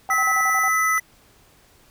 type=tone with tremolo; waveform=sine; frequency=770 Hz; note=G5; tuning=31 cents flat; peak=-25 dBFS; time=0.09-0.69 s; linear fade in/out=0 ms; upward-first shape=square; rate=11 Hz; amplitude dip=80%
type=tone; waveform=sine; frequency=1289 Hz; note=E6; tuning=39 cents flat; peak=-20 dBFS; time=0.1-0.98 s; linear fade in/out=0 ms
type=tone with pitch glide; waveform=square; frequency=1975 to 1989.9 Hz; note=B6 to B6; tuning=0 to +13 cents; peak=-21 dBFS; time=0.1-1 s; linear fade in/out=10 ms; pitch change=+13 cents; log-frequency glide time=0.46-0.7 s
effects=pink hiss -55 dBFS RMS until 1.9 s